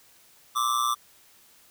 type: tone with amplitude modulation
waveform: square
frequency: 1174.7 Hz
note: D6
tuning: in tune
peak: -20 dBFS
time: 0.55-0.95 s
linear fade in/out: 20 ms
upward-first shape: sine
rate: 121 Hz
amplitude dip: 80%
effects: white hiss -57 dBFS RMS until 1.7 s